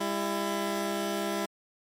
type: tone pair together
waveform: 15% pulse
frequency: 201 / 334.8 Hz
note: G3 / E4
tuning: +44 / +27 cents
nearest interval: major sixth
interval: 883 cents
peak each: -25 dBFS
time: 0-1.46 s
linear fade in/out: 10 ms
effects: MP3 64 kbps